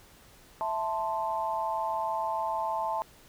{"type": "chord", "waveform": "sine", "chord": "A minor", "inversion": "second", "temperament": "equal", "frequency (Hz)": [659.3, 880, 1046.5], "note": ["E5", "A5", "C6"], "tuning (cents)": [0, 0, 0], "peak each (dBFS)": [-34, -30, -35], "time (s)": [0.61, 3.02], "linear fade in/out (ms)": 0, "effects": ["pink hiss -56 dBFS RMS until 3.28 s"]}